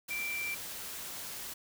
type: tone in noise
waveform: sine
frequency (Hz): 2349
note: D7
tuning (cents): 0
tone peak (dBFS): -34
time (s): 0.1-0.55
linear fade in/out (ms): 10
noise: white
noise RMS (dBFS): -42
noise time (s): 0.08-1.54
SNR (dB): +5
effects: none